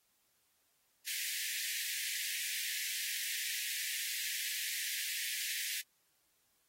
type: high-pass noise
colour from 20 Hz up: pink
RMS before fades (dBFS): -39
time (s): 1.06-5.82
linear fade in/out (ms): 20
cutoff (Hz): 1700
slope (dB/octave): 96
effects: white hiss -75 dBFS RMS until 6.68 s + AAC 48 kbps